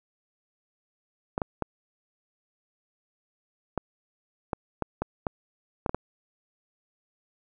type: clicks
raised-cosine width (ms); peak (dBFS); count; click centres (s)
1; -13; 11; 1.379 / 1.418 / 1.623 / 3.777 / 4.532 / 4.823 / 5.02 / 5.268 / 5.862 / 5.894 / 5.946
effects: none